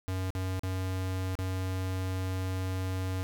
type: tone with dropouts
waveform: square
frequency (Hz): 93.5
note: F#2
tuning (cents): +19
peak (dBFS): -31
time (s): 0.08-3.23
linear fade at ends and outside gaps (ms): 0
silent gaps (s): 0.304-0.351 / 0.594-0.634 / 1.353-1.389
effects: none